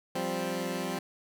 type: chord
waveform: 15% pulse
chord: F suspended second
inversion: none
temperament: equal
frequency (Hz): 174.61 / 196 / 261.6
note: F3 / G3 / C4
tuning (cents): 0 / 0 / 0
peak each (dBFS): -29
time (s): 0.15-0.99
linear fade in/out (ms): 5
effects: none